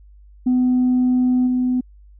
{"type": "tone with level steps", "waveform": "sine", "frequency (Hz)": 251.7, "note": "B3", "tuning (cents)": 33, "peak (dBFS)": [-12, -15], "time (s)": [0.46, 1.81], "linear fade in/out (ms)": 10, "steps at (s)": 1.46, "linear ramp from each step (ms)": 20, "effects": ["tanh soft clip ceiling -11 dBFS", "added 50 Hz sine -43 dBFS peak until 2.19 s"]}